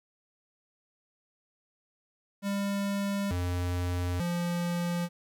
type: tone with pitch steps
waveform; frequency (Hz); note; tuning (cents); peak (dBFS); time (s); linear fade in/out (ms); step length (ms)
square; 199.8 / 88.9 / 173.6; G3 / F2 / F3; +33 / +31 / -10; -29; 2.42-5.09; 50; 890
effects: 11-bit